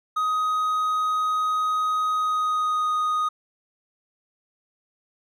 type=tone with pitch glide; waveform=triangle; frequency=1255 to 1242 Hz; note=D#6 to D#6; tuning=+15 to -3 cents; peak=-19 dBFS; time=0.16-3.29 s; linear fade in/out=10 ms; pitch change=-18 cents; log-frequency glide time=2.13-2.91 s; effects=none